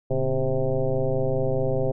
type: tone with frequency modulation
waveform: sine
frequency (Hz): 268.4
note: C4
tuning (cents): +44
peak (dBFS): -20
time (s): 0.1-1.92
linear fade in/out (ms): 10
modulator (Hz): 128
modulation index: 2.8
effects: none